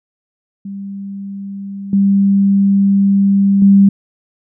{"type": "tone with level steps", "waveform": "sine", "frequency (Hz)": 197.7, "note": "G3", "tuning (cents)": 15, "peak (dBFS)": [-23, -8, -4], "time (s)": [0.65, 3.89], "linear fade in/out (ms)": 5, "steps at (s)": [1.93, 3.62], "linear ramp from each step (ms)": 2, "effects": []}